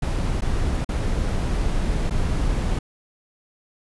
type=noise with dropouts; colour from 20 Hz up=brown; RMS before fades=-22 dBFS; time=0.02-2.79 s; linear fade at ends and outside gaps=5 ms; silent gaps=0.409-0.419 / 0.847-0.889 / 2.098-2.107 s; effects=resampled to 24000 Hz